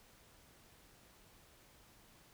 silence, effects pink hiss -64 dBFS RMS until 2.33 s

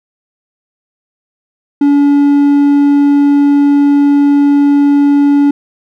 triangle tone, 285.4 Hz, D4, 49 cents flat, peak -3 dBFS, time 1.81-5.51 s, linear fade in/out 5 ms, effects none

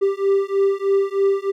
triangle beating tone pair, 392 / 395.2 Hz, G4 / G4, 0 / +14 cents, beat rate 3.2 Hz, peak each -17 dBFS, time 0.01-1.52 s, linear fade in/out 20 ms, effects none

